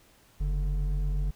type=tone pair together; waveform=triangle; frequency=46.16 / 146.7 Hz; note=F#1 / D3; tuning=-3 / -2 cents; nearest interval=octave + minor sixth; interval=2001 cents; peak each=-23 / -32 dBFS; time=0.4-1.31 s; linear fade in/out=10 ms; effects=tanh soft clip ceiling -18 dBFS + pink hiss -60 dBFS RMS until 1.35 s